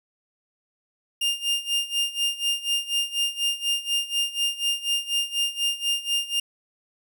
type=tone with tremolo; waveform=40% pulse; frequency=2810 Hz; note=F7; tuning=10 cents sharp; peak=-19 dBFS; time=1.21-6.4 s; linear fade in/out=5 ms; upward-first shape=sine; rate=4.1 Hz; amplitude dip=85%; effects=none